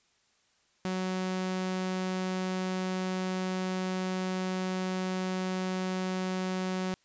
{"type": "tone", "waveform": "sawtooth", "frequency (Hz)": 185.8, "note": "F#3", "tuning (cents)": 7, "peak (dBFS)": -26, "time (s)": [0.85, 6.94], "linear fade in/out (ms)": 0, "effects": ["white hiss -69 dBFS RMS until 7.04 s", "resampled to 16000 Hz"]}